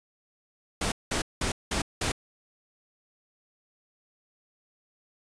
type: noise bursts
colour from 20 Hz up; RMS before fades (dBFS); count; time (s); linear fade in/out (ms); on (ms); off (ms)
pink; -28; 5; 0.81-2.12; 5; 110; 190
effects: resampled to 22050 Hz